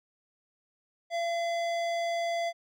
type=tone with hard clipping; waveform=sine; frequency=680 Hz; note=F5; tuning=46 cents flat; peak=-30 dBFS; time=1.1-2.53 s; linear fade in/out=50 ms; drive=15 dB; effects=none